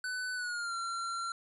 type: tone with pitch glide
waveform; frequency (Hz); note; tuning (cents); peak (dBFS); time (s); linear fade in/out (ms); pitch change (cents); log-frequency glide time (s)
square; 1500 to 1367.6; F#6 to F6; +23 to -37; -35; 0.04-1.32; 2; -160; 0.35-0.75
effects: resampled to 24000 Hz + 12-bit